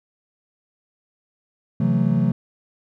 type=chord; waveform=triangle; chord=F# half-diminished seventh; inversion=second; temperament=just; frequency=133.2 / 166.5 / 185 / 222 Hz; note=C3 / E3 / F#3 / A3; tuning=+31 / +18 / 0 / +16 cents; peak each=-20 dBFS; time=1.8-2.32 s; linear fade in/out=5 ms; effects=none